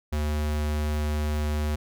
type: tone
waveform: square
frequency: 75.2 Hz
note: D2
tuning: 42 cents sharp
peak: -25 dBFS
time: 0.12-1.76 s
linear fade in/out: 10 ms
effects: none